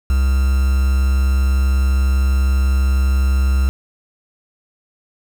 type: tone with quantisation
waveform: triangle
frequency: 66.1 Hz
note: C2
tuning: 18 cents sharp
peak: -10 dBFS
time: 0.1-3.69 s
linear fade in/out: 0 ms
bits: 5
effects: none